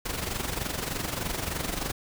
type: noise with amplitude modulation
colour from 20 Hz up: pink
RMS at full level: -29 dBFS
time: 0.05-1.92 s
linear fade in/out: 10 ms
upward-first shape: sine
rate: 23.3 Hz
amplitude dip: 65%
effects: none